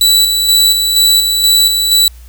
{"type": "tone with tremolo", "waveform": "sawtooth", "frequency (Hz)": 3949, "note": "B7", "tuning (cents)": -1, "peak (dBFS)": -3, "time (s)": [0.01, 2.08], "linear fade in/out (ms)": 2, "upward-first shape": "square", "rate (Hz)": 2.1, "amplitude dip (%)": 40, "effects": ["added 60 Hz sine -32 dBFS peak until 2.28 s", "white hiss -46 dBFS RMS until 2.28 s"]}